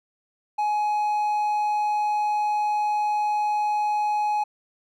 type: tone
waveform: triangle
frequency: 840 Hz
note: G#5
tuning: 19 cents sharp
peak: -19 dBFS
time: 0.58-4.44 s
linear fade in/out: 10 ms
effects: none